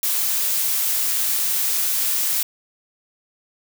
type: noise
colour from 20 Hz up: blue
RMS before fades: -21 dBFS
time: 0.03-2.43 s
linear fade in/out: 2 ms
effects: none